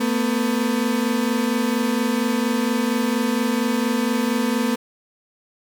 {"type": "tone pair together", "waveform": "35% pulse", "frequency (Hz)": [225.2, 249.5], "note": ["A3", "B3"], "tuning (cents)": [40, 18], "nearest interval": "major second", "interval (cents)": 178, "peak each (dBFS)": -20, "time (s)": [0, 4.76], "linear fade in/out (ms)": 10, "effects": []}